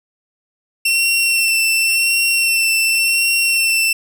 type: tone with vibrato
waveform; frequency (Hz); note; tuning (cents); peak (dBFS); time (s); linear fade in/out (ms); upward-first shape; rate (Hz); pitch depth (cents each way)
sawtooth; 2705; E7; +44; -10; 0.85-3.93; 5; sine; 0.91; 20
effects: none